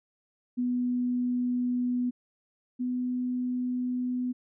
sine tone pair in turn, 246.9 / 249.5 Hz, B3 / B3, 0 / +18 cents, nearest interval unison, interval 18 cents, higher second, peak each -25 / -27 dBFS, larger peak first, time 0.57-2.11 / 2.79-4.33 s, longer neither, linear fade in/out 20 ms, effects none

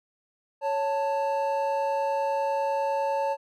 triangle tone pair together, 555.1 / 885 Hz, C#5 / A5, +2 / +10 cents, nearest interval minor sixth, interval 808 cents, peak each -25 dBFS, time 0.61-3.37 s, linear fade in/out 50 ms, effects none

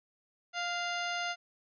harmonic tone with a mistuned harmonic, 702 Hz, F5, 9 cents sharp, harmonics 1 / 2 / 3 / 4 / 5 / 6 / 7 / 9, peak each -37 / -37 / -40 / -41 / -45 / -47 / -46 / -48 dBFS, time 0.53-1.36 s, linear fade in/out 50 ms, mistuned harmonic 3, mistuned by -30 cents, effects none

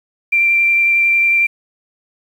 sine tone with vibrato, 2361 Hz, D7, 9 cents sharp, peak -10 dBFS, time 0.32-1.47 s, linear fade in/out 10 ms, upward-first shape sine, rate 11 Hz, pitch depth 9 cents each way, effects 7-bit

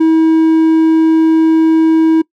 triangle tone, 321.4 Hz, E4, 44 cents flat, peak -4 dBFS, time 0-2.22 s, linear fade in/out 10 ms, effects noise-tail reverb RT60 0.1 s tail -23 dB re dry

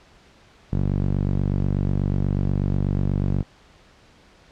sawtooth tone with band-pass filter, 48.21 Hz, G1, 28 cents flat, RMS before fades -22 dBFS, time 0.72-3.43 s, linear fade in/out 10 ms, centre 150 Hz, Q 1.1, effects pink hiss -53 dBFS RMS until 4.51 s + low-pass 5000 Hz 12 dB/octave

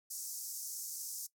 pink band-pass noise, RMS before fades -43 dBFS, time 0.1-1.27 s, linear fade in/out 10 ms, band 5400 to 16000 Hz, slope 48 dB/octave, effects noise-tail reverb RT60 0.1 s tail -18 dB re dry

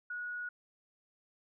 sine tone, 1457 Hz, F#6, 27 cents flat, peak -37 dBFS, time 0.1-0.49 s, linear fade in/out 5 ms, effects none

